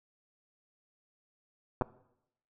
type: clicks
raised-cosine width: 1 ms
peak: -15 dBFS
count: 2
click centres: 1.812 / 1.82 s
effects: noise-tail reverb RT60 0.8 s tail -20 dB re dry